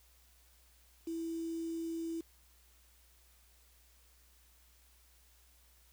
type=tone with quantisation; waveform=sine; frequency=329.6 Hz; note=E4; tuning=in tune; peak=-36 dBFS; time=1.07-2.21 s; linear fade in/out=5 ms; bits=9; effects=added 60 Hz sine -65 dBFS peak until 5.92 s + white hiss -67 dBFS RMS until 5.92 s